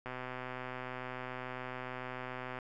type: click train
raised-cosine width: 0.5 ms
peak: -26 dBFS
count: 322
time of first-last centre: 0.06-2.588 s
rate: 127 Hz
effects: none